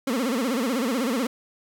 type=tone with vibrato; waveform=30% pulse; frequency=246.9 Hz; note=B3; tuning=in tune; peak=-20 dBFS; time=0.07-1.27 s; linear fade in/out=5 ms; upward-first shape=sine; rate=16 Hz; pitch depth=200 cents each way; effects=none